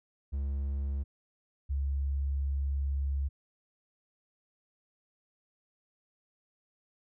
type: tone pair in turn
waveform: triangle / sine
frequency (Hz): 69.3 / 69.3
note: C#2 / C#2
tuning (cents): 0 / 0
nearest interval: unison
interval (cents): 0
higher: neither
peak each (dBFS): -28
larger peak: neither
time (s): 0.32-1.04 / 1.69-3.29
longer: second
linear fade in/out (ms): 20
effects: none